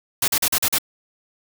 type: noise bursts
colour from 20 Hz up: white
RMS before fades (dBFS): -19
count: 6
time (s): 0.22-0.785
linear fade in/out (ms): 5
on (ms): 60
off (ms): 41
effects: none